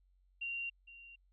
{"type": "tone with echo", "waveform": "sine", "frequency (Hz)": 2764, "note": "F7", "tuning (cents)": -19, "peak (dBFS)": -37, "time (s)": [0.41, 0.7], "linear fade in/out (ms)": 10, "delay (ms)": 460, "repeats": 1, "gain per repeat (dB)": -15, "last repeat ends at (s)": 1.16, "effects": ["added 46 Hz sine -67 dBFS peak until 1.32 s"]}